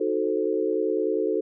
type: chord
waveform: sine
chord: D# diminished seventh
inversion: none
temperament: equal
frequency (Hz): 311.1 / 370 / 440 / 523.3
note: D#4 / F#4 / A4 / C5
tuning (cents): 0 / 0 / 0 / 0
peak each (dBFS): -29 / -27 / -25 / -31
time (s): 0-1.41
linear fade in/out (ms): 10
effects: none